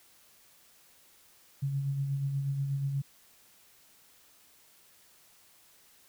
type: tone with tremolo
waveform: sine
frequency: 138.59 Hz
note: C#3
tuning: in tune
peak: -27 dBFS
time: 1.62-3.02 s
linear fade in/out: 10 ms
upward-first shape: sine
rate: 8.3 Hz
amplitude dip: 40%
effects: white hiss -61 dBFS RMS until 6.08 s